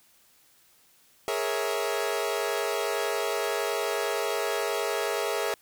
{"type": "chord", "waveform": "sawtooth", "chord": "A# half-diminished seventh", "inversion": "third", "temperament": "equal with one note detuned", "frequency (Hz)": [415.3, 466.2, 554.4, 653.6], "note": ["G#4", "A#4", "C#5", "E5"], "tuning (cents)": [0, 0, 0, -15], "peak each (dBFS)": [-27, -28, -30, -29], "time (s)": [1.28, 5.54], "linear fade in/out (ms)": 0, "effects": ["white hiss -61 dBFS RMS until 5.61 s"]}